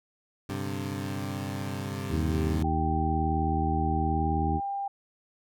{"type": "chord", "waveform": "20% pulse", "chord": "G suspended fourth", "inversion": "none", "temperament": "equal", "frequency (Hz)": [98, 130.81, 146.83], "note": ["G2", "C3", "D3"], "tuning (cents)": [0, 0, 0], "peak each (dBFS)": [-29, -31, -35], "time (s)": [0.49, 2.63], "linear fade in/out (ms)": 5}
{"type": "harmonic tone", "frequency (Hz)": 79, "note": "D#2", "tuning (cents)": 27, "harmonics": [1, 2, 3, 4, 5], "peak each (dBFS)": [-28, -32, -33, -33, -37], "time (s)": [2.09, 4.61], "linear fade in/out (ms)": 50}
{"type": "tone with pitch glide", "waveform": "sine", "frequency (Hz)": [784, 795.9], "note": ["G5", "G5"], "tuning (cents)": [0, 26], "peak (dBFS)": -29, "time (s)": [2.64, 4.88], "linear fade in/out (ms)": 5, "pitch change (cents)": 26, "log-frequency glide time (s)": [4.04, 4.26]}
{"effects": []}